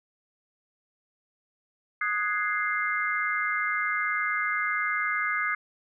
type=chord; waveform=sine; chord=Ab dominant seventh; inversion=second; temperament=equal; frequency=1244.5 / 1480 / 1661.2 / 2093 Hz; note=Eb6 / Gb6 / Ab6 / C7; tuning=0 / 0 / 0 / 0 cents; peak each=-30 / -33 / -31 / -29 dBFS; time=2.01-5.55 s; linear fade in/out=5 ms; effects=none